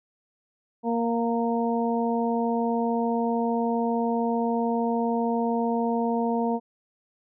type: harmonic tone with a mistuned harmonic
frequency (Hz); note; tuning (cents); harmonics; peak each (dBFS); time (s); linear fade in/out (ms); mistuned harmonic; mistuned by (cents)
233.1; A#3; 0; 1 / 2 / 3 / 4; -25 / -28 / -30 / -31; 0.83-6.6; 50; 4; -16
effects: none